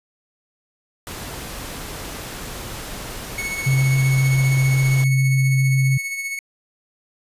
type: noise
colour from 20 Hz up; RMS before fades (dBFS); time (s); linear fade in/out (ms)
pink; -32; 1.07-5.04; 0
type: tone with tremolo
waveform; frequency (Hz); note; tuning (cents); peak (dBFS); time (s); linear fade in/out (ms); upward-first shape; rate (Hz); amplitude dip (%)
45% pulse; 2207; C#7; -8; -23; 3.38-6.39; 2; sine; 15; 45
type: tone with vibrato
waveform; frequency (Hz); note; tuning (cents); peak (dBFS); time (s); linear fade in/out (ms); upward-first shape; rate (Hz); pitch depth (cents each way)
sine; 133.4; C3; +34; -14; 3.66-5.98; 10; sine; 7.2; 9
effects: resampled to 32000 Hz